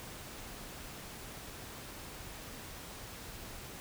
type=silence; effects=pink hiss -47 dBFS RMS until 3.8 s